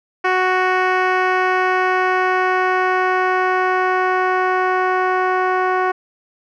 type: tone with low-pass filter sweep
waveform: 10% pulse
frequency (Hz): 370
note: F#4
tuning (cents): 0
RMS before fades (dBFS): -17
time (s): 0.24-5.92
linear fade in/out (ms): 10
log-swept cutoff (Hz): 2200 to 1300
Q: 0.94
effects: none